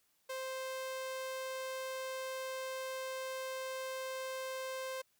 sawtooth tone, 523.3 Hz, C5, in tune, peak -35 dBFS, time 0.29-5.02 s, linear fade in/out 10 ms, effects white hiss -75 dBFS RMS until 5.19 s

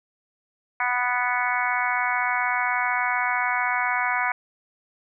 harmonic tone, 246.9 Hz, B3, in tune, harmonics 3 / 4 / 5 / 6 / 7 / 8 / 9, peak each -29 / -27 / -31 / -28 / -31 / -32 / -28 dBFS, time 0.8-4.32 s, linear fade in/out 2 ms, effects none

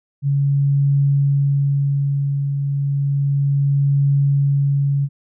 sine tone with tremolo, 140.3 Hz, C#3, 21 cents sharp, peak -12 dBFS, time 0.22-5.09 s, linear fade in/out 50 ms, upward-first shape triangle, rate 0.32 Hz, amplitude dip 50%, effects none

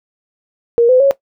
sine tone with pitch steps, 469.4 / 508.9 / 551.8 Hz, A#4 / C5 / C#5, +12 / -48 / -8 cents, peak -6 dBFS, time 0.78-1.11 s, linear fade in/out 0 ms, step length 110 ms, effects noise-tail reverb RT60 0.1 s tail -17 dB re dry

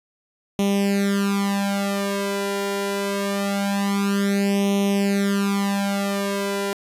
sawtooth tone with flanger, 199.3 Hz, G3, 29 cents sharp, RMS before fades -22 dBFS, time 0.59-6.73 s, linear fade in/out 0 ms, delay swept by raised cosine 0.32 to 2.12 ms, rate 0.24 Hz, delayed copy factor +0.95, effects resampled to 32000 Hz

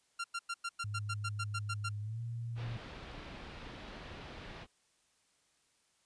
sawtooth tone bursts, 1380 Hz, F6, 21 cents flat, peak -32 dBFS, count 12, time 0.19-1.892 s, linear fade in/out 10 ms, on 52 ms, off 98 ms
sine tone with pitch glide, 103.83 to 116.55 Hz, G#2 to A#2, 0 to 0 cents, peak -37 dBFS, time 0.84-2.77 s, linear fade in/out 5 ms, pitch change +200 cents, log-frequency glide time 2.01-2.21 s
pink low-pass noise, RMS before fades -48 dBFS, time 2.55-4.67 s, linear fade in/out 50 ms, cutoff 4100 Hz, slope 24 dB/octave
effects white hiss -73 dBFS RMS until 6.05 s + resampled to 22050 Hz

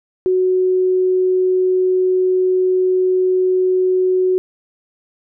sine tone, 370 Hz, F#4, in tune, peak -12 dBFS, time 0.26-4.38 s, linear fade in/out 0 ms, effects none

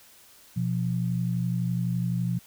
sine tone pair together, 123.47 / 175.37 Hz, B2 / F3, 0 / +7 cents, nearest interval tritone, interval 607 cents, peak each -27 dBFS, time 0.56-2.39 s, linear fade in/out 10 ms, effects white hiss -54 dBFS RMS until 2.46 s

